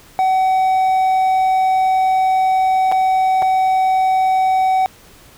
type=tone with dropouts; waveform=triangle; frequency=755 Hz; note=F#5; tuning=35 cents sharp; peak=-10 dBFS; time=0.19-4.86 s; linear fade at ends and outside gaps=0 ms; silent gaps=2.916-2.922 / 3.421-3.425 s; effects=pink hiss -45 dBFS RMS until 5.37 s